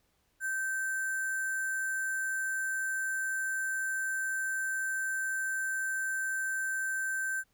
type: tone with sample-and-hold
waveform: sine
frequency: 1554 Hz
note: G6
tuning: 16 cents flat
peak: -30 dBFS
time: 0.4-7.44 s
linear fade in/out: 50 ms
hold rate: 8820 Hz
effects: pink hiss -73 dBFS RMS until 7.53 s